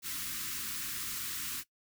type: band-stop noise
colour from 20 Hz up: white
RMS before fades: -38 dBFS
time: 0.02-1.64 s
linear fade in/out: 50 ms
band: 360 to 1100 Hz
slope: 48 dB/octave
effects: noise-tail reverb RT60 0.1 s tail -18 dB re dry